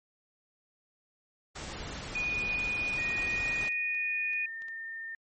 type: noise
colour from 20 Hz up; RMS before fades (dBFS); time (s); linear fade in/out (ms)
pink; -40; 1.55-3.69; 10
type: tone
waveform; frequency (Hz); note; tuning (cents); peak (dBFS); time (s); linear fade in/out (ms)
sine; 2465; D#7; -17; -29; 2.15-4.46; 5
type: clicks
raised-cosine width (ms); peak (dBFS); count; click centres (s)
0.2; -37; 9; 2.505 / 2.831 / 3.201 / 3.266 / 3.723 / 3.948 / 4.333 / 4.621 / 4.684
type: tone with pitch glide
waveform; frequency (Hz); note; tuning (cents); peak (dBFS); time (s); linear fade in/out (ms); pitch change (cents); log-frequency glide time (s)
sine; 1870 to 1812.6; A#6 to A#6; +5 to -49; -37; 2.98-5.15; 2; -54; 3.58-4.22
effects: MP3 32 kbps